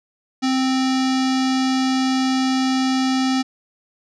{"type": "tone with low-pass filter", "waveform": "square", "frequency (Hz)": 261.6, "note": "C4", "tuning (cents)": 0, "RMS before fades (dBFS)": -19, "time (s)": [0.42, 3.43], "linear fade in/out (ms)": 20, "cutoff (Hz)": 5300, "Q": 2.2, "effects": []}